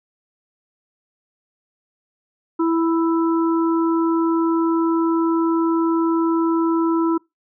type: harmonic tone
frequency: 330 Hz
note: E4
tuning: 2 cents sharp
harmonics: 1 / 3 / 4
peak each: -16 / -26 / -28 dBFS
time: 2.59-7.18 s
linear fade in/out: 10 ms
effects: noise-tail reverb RT60 0.2 s tail -25 dB re dry